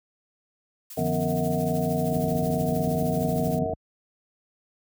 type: noise with tremolo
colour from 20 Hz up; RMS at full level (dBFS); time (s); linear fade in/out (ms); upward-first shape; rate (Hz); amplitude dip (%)
blue; -39; 0.9-3.59; 5; triangle; 13; 65
type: harmonic tone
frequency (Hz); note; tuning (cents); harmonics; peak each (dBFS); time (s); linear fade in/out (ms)
92; F#2; -9; 1 / 3 / 5 / 7 / 8; -37 / -40 / -31 / -29 / -33; 0.97-3.74; 5
type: chord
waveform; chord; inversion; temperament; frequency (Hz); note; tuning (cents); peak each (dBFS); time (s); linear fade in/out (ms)
sine; B diminished; first; equal with one note detuned; 150 / 174.61 / 246.9; D3 / F3 / B3; +37 / 0 / 0; -29 / -29 / -29; 0.98-3.65; 10
type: click train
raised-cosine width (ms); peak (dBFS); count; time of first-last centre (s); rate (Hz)
3; -21; 44; 2.13-3.734; 26.8
effects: high-pass 60 Hz 12 dB/octave